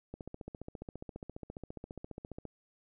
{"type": "click train", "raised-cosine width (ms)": 2, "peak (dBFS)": -29, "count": 35, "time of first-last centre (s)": [0.14, 2.453], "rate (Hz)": 14.7, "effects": []}